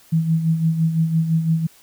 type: tone with tremolo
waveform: sine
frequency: 162.3 Hz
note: E3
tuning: 27 cents flat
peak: -13 dBFS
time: 0.12-1.67 s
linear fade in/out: 10 ms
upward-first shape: sine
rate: 5.9 Hz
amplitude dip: 60%
effects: white hiss -51 dBFS RMS until 1.82 s